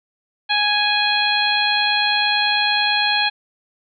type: harmonic tone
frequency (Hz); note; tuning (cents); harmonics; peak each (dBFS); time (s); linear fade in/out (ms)
831; G#5; +1; 1 / 2 / 3 / 4 / 5; -22 / -22 / -22 / -22 / -22; 0.49-3.3; 20
effects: none